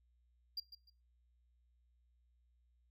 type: tone with echo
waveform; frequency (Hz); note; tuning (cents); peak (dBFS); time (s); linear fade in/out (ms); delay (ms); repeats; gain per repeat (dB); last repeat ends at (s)
triangle; 4774; D8; +28; -37; 0.57-0.6; 5; 150; 2; -12; 0.9
effects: noise-tail reverb RT60 0.3 s tail -19 dB re dry + added 60 Hz sine -70 dBFS peak until 2.9 s